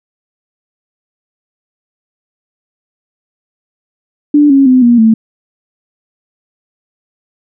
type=tone with pitch steps; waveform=sine; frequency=293.7 / 274 / 255.7 / 238.6 / 222.6 Hz; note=D4 / C#4 / C4 / A#3 / A3; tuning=0 / -20 / -40 / +41 / +20 cents; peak=-3 dBFS; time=4.34-5.14 s; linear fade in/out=5 ms; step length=160 ms; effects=none